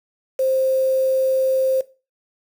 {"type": "tone with quantisation", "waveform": "sine", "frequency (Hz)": 526, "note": "C5", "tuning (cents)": 9, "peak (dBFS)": -16, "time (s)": [0.39, 1.81], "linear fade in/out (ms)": 5, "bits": 6, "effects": ["noise-tail reverb RT60 0.3 s tail -17 dB re dry"]}